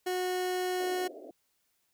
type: tone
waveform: 30% pulse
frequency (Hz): 365.3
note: F#4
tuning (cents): -22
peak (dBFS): -27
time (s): 0.06-1.08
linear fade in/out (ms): 10
type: band-pass noise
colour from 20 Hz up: pink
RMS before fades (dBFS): -46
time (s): 0.8-1.31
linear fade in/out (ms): 2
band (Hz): 270 to 710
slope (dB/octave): 96
effects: white hiss -75 dBFS RMS until 1.93 s